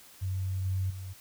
sine tone with level steps, 94.3 Hz, F#2, 33 cents sharp, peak -29 / -27 / -37 dBFS, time 0.21-1.14 s, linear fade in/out 20 ms, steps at 0.65 / 0.9 s, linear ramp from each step 5 ms, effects white hiss -54 dBFS RMS until 1.2 s

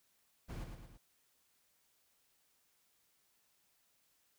brown noise with echo, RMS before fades -44 dBFS, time 0.48-0.65 s, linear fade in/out 20 ms, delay 110 ms, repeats 3, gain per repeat -5 dB, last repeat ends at 0.98 s, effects white hiss -75 dBFS RMS until 4.38 s

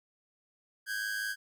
45% pulse tone pair together, 1536 / 1641.6 Hz, G6 / G#6, -36 / -21 cents, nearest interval minor second, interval 115 cents, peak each -36 / -35 dBFS, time 0.86-1.36 s, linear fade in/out 50 ms, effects none

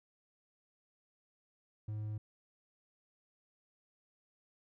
triangle tone, 106.8 Hz, G#2, 49 cents sharp, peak -35 dBFS, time 1.88-2.18 s, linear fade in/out 5 ms, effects none

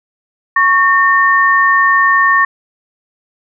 sine tone pair together, 1108.7 / 1820.1 Hz, C#6 / A#6, 0 / -42 cents, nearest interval major sixth, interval 858 cents, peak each -10 dBFS, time 0.56-2.45 s, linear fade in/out 5 ms, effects none

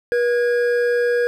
triangle tone pair together, 482.1 / 1645.2 Hz, B4 / G#6, -42 / -17 cents, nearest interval octave + major sixth, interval 2125 cents, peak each -14 / -23 dBFS, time 0.12-1.27 s, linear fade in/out 0 ms, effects none

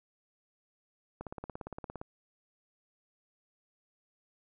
click train, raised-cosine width 1 ms, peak -26 dBFS, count 15, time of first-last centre 1.21-2.015 s, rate 17.4 Hz, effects none

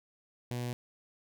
sawtooth tone with notch filter, 122 Hz, B2, 21 cents flat, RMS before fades -36 dBFS, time 0.51-0.73 s, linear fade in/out 0 ms, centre 1300 Hz, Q 1.9, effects none

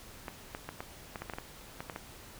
clicks, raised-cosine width 0.5 ms, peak -23 dBFS, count 12, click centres 0.282 / 0.549 / 0.69 / 0.805 / 1.158 / 1.22 / 1.298 / 1.336 / 1.385 / 1.805 / 1.898 / 1.961 s, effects pink hiss -51 dBFS RMS until 2.39 s

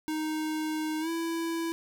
square tone with pitch glide, 311.1 to 331.5 Hz, D#4 to E4, 0 to +10 cents, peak -30 dBFS, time 0.08-1.72 s, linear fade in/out 0 ms, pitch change +110 cents, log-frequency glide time 1-1.09 s, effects none

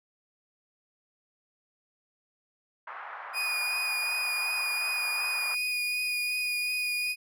pink band-pass noise, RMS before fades -41 dBFS, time 2.87-5.55 s, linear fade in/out 5 ms, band 860 to 1700 Hz, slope 24 dB/octave
35% pulse tone with vibrato, 2465 Hz, D#7, 17 cents flat, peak -26 dBFS, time 3.33-7.16 s, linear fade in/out 50 ms, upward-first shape triangle, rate 2.7 Hz, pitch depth 14 cents each way
effects none

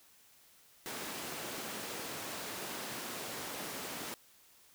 pink high-pass noise, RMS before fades -42 dBFS, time 0.86-4.14 s, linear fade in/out 0 ms, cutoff 230 Hz, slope 12 dB/octave, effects white hiss -63 dBFS RMS until 4.74 s

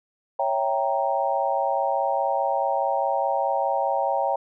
sine chord, C# diminished seventh, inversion none, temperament equal, 554.4 / 659.3 / 784 / 932.3 Hz, C#5 / E5 / G5 / Bb5, 0 / 0 / 0 / 0 cents, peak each -26 / -28 / -25 / -27 dBFS, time 0.39-4.36 s, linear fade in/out 5 ms, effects none

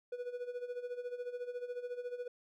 triangle tone with tremolo, 490 Hz, B4, 14 cents flat, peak -34 dBFS, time 0.12-2.28 s, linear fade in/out 5 ms, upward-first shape sine, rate 14 Hz, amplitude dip 75%, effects none

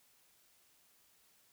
silence, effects white hiss -69 dBFS RMS until 1.52 s

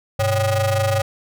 35% pulse ring-modulated tone, 225.7 Hz, A3, 44 cents sharp, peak -12 dBFS, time 0.19-1.02 s, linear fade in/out 5 ms, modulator 326 Hz, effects none

